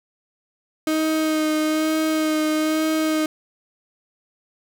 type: tone with vibrato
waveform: 35% pulse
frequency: 312 Hz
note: D#4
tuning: 5 cents sharp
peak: -17 dBFS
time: 0.87-3.26 s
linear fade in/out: 2 ms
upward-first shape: sine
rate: 1.1 Hz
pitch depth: 17 cents each way
effects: none